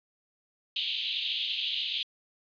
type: band-pass noise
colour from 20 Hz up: pink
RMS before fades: -32 dBFS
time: 0.76-2.03 s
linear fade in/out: 2 ms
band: 2900 to 3800 Hz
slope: 48 dB/octave
effects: resampled to 11025 Hz

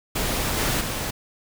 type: noise with level steps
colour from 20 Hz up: pink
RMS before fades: -25 / -23 / -28 dBFS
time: 0.15-1.11 s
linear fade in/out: 10 ms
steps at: 0.57 / 0.8 s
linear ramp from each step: 10 ms
effects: none

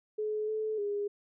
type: tone with pitch steps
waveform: sine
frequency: 427.2 / 433.9 / 409 Hz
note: G#4 / A4 / G#4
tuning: +49 / -24 / -26 cents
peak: -30 dBFS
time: 0.18-1.08 s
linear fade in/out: 10 ms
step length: 300 ms
effects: none

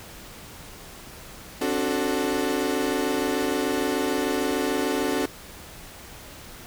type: chord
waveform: 35% pulse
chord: D dominant seventh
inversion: third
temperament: equal with one note detuned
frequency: 267 / 293.7 / 370 / 440 Hz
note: C4 / D4 / F#4 / A4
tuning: +35 / 0 / 0 / 0 cents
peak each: -27 dBFS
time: 1.61-5.26 s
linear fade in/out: 5 ms
effects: pink hiss -43 dBFS RMS until 6.66 s

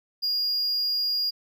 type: tone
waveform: triangle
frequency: 4843 Hz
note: D#8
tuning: 48 cents flat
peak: -22 dBFS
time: 0.22-1.31 s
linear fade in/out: 20 ms
effects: none

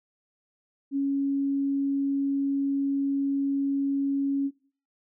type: tone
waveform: sine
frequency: 277.2 Hz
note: C#4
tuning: in tune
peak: -23 dBFS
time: 0.91-4.51 s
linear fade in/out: 50 ms
effects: noise-tail reverb RT60 0.4 s tail -17 dB re dry

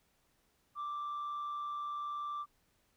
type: tone with amplitude modulation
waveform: sine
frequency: 1174.7 Hz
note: D6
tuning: in tune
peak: -33 dBFS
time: 0.75-2.46 s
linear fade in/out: 50 ms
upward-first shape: sine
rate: 141 Hz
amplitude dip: 35%
effects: tanh soft clip ceiling -35 dBFS + pink hiss -74 dBFS RMS until 2.96 s

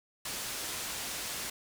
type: low-pass noise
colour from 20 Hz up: white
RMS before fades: -38 dBFS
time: 0.25-1.5 s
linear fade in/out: 5 ms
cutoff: 10000 Hz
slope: 12 dB/octave
effects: none

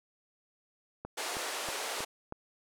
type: click train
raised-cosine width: 1 ms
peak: -25 dBFS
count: 5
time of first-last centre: 1.05-2.324 s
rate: 3.14 Hz
type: band-pass noise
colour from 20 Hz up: pink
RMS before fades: -37 dBFS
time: 1.17-2.05 s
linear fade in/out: 10 ms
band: 420 to 11000 Hz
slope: 24 dB/octave
effects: none

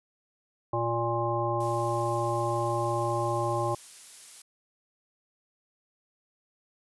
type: harmonic tone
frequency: 117.2 Hz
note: A#2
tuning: 10 cents sharp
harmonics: 1 / 3 / 5 / 7 / 9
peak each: -32 / -32 / -32 / -32 / -32 dBFS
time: 0.73-3.75 s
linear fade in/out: 5 ms
type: noise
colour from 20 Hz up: blue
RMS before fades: -45 dBFS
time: 1.6-4.42 s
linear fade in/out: 5 ms
effects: resampled to 24000 Hz

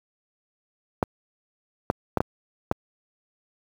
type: clicks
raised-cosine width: 1 ms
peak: -6 dBFS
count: 5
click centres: 1.028 / 1.901 / 2.173 / 2.205 / 2.714 s
effects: high-pass 60 Hz 12 dB/octave + 7-bit

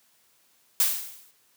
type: noise with exponential decay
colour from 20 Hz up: blue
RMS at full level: -19 dBFS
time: 0.8-1.31 s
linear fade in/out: 1 ms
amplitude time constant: 110 ms
effects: white hiss -64 dBFS RMS until 1.56 s + high-pass 100 Hz 12 dB/octave

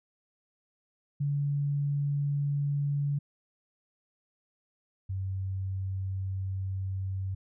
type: tone pair in turn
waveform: sine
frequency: 143 / 95.44 Hz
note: D3 / G2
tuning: -46 / -46 cents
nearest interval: perfect fifth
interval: 700 cents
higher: first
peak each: -26 / -30 dBFS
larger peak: first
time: 1.2-3.19 / 5.09-7.35 s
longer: second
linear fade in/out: 10 ms
effects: none

